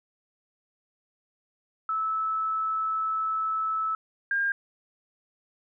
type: tone pair in turn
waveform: sine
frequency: 1306 / 1608.3 Hz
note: E6 / G6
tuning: -17 / +44 cents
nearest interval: major third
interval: 361 cents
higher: second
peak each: -25 / -23 dBFS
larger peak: second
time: 1.89-3.95 / 4.31-4.52 s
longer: first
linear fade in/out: 2 ms
effects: none